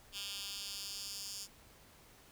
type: tone with high-pass filter sweep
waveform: 10% pulse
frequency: 200.3 Hz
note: G3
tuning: 38 cents sharp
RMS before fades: -44 dBFS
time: 0.12-1.48 s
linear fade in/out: 50 ms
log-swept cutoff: 3400 to 5600 Hz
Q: 2.1
effects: pink hiss -61 dBFS RMS until 2.31 s